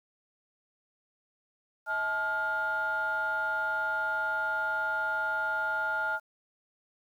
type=tone cluster; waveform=sine; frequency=640 / 866 / 1411 Hz; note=D#5 / A5 / F6; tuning=+49 / -28 / +17 cents; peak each=-37 / -33 / -28 dBFS; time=1.86-6.2 s; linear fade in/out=50 ms; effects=tanh soft clip ceiling -22 dBFS + 10-bit